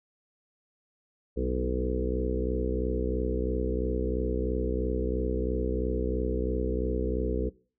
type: harmonic tone with a mistuned harmonic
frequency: 63 Hz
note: B1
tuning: 35 cents sharp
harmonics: 1 / 2 / 3 / 4 / 5 / 6 / 7 / 8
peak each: -30 / -41 / -37 / -37 / -36 / -36 / -32 / -37 dBFS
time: 1.36-7.5 s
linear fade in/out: 20 ms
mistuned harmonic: 4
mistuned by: -37 cents
effects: noise-tail reverb RT60 0.4 s tail -21 dB re dry